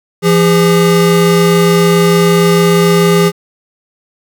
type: tone pair together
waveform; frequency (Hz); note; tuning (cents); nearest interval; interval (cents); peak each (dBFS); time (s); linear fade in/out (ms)
square; 170.3 / 406.3; F3 / G#4; -43 / -38; octave + minor third; 1505; -10; 0.22-3.32; 50
effects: 7-bit